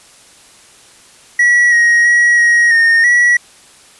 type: tone with pitch steps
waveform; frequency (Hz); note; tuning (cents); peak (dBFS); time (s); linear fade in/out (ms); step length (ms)
triangle; 1933 / 1886 / 1911 / 1890 / 1837 / 1934; B6 / A#6 / A#6 / A#6 / A#6 / B6; -38 / +20 / +43 / +23 / -26 / -37; -5; 1.39-3.37; 5; 330
effects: white hiss -43 dBFS RMS until 3.99 s + resampled to 24000 Hz